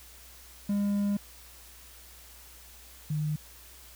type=tone pair in turn; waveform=triangle / sine; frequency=202.7 / 151.85 Hz; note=G#3 / D#3; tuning=-42 / -42 cents; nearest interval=perfect fourth; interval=500 cents; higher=first; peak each=-23 / -27 dBFS; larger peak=first; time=0.69-1.17 / 3.1-3.36 s; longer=first; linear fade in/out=5 ms; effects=added 60 Hz sine -54 dBFS peak until 3.95 s + white hiss -52 dBFS RMS until 3.95 s